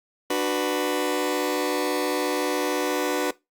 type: chord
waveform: sawtooth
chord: B minor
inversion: first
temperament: just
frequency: 296.3 / 370.4 / 493.9 Hz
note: D4 / F#4 / B4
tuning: +15 / +2 / 0 cents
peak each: -23 dBFS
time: 0.3-3.31 s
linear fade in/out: 5 ms
effects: noise-tail reverb RT60 0.2 s tail -20 dB re dry + Opus 48 kbps